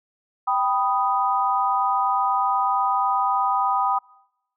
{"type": "chord", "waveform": "sine", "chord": "G augmented", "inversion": "none", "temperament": "equal", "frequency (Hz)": [784, 987.8, 1244.5], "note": ["G5", "B5", "D#6"], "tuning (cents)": [0, 0, 0], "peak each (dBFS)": -23, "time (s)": [0.47, 3.99], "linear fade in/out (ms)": 10, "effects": ["noise-tail reverb RT60 0.9 s tail -25 dB re dry"]}